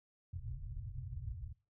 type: low-pass noise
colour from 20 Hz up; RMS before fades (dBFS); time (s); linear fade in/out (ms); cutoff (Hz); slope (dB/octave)
white; -44; 0.33-1.53; 10; 130; 96
effects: noise-tail reverb RT60 0.3 s tail -19 dB re dry